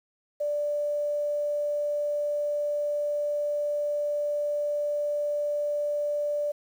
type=tone with quantisation; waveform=sine; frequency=587.3 Hz; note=D5; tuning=in tune; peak=-25 dBFS; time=0.4-6.52 s; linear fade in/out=10 ms; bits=9; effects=none